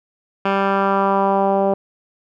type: tone with low-pass filter sweep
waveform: 10% pulse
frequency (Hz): 196.2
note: G3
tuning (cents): +2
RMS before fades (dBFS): -17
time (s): 0.45-1.74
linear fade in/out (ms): 5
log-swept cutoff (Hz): 2100 to 620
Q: 2
effects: none